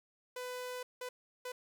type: tone bursts at uneven times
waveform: sawtooth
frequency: 499.8 Hz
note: B4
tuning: 21 cents sharp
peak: -36 dBFS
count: 3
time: 0.36-0.83 / 1.01-1.09 / 1.45-1.52 s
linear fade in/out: 5 ms
effects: none